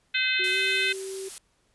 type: harmonic tone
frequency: 513 Hz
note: C5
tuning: 34 cents flat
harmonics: 3 / 4 / 5 / 6 / 7 / 8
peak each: -29 / -29 / -27 / -33 / -30 / -34 dBFS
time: 0.14-0.93 s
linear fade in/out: 10 ms
type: tone with pitch glide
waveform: sine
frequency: 370 to 384.2 Hz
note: F#4 to G4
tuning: 0 to -35 cents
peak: -33 dBFS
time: 0.39-1.29 s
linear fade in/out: 10 ms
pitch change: +65 cents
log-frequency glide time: 0.51-0.57 s
type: noise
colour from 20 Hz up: blue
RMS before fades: -37 dBFS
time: 0.44-1.38 s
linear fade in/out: 0 ms
effects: pink hiss -68 dBFS RMS until 1.74 s + resampled to 24000 Hz